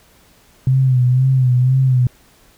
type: tone with vibrato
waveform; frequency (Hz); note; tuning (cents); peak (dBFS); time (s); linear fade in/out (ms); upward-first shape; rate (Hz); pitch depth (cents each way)
sine; 128.5; C3; -31; -10; 0.67-2.07; 2; sine; 2; 58
effects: pink hiss -51 dBFS RMS until 2.57 s